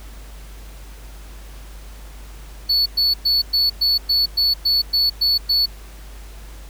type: tone bursts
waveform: triangle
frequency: 4435 Hz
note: C#8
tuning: in tune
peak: -13 dBFS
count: 11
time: 2.69-5.66 s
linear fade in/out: 10 ms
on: 170 ms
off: 110 ms
effects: added 50 Hz sine -35 dBFS peak until 6.69 s + pink hiss -45 dBFS RMS until 6.69 s